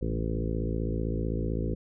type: harmonic tone with a mistuned harmonic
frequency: 55.7 Hz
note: A1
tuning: 22 cents sharp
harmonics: 1 / 2 / 3 / 4 / 5 / 6 / 7 / 8 / 9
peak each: -31 / -34 / -36 / -37 / -38 / -39 / -39 / -40 / -41 dBFS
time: 0.01-1.75 s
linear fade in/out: 10 ms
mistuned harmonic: 3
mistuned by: -41 cents
effects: none